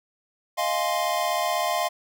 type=chord; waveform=square; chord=F minor seventh; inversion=third; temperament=equal; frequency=622.3 / 698.5 / 830.6 / 1046.5 Hz; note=Eb5 / F5 / Ab5 / C6; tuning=0 / 0 / 0 / 0 cents; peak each=-30 / -27 / -33 / -29 dBFS; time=0.57-1.89 s; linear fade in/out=20 ms; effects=none